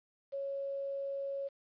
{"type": "tone with quantisation", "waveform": "sine", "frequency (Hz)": 553, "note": "C#5", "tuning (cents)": -4, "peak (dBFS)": -35, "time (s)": [0.32, 1.49], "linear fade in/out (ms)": 20, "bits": 10, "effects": ["resampled to 11025 Hz"]}